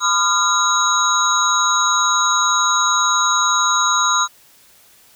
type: tone cluster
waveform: sine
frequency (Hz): 1016 / 1218 / 1389 / 3829 / 6600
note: B5 / D#6 / F6 / A#7 / G#8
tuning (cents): +49 / -37 / -10 / +46 / -12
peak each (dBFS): -20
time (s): 0-4.28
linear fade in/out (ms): 50
effects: white hiss -50 dBFS RMS until 5.15 s